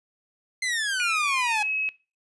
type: exponential sweep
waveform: sawtooth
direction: down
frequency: 2093 to 825 Hz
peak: -21 dBFS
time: 0.62-1.63 s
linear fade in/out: 5 ms
type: tone with pitch glide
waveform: sine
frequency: 2432 to 2565 Hz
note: D#7 to E7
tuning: -40 to -48 cents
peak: -25 dBFS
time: 1-1.89 s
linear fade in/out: 0 ms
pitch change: +92 cents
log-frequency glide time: 1.39-1.65 s
effects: noise-tail reverb RT60 0.3 s tail -20 dB re dry + resampled to 24000 Hz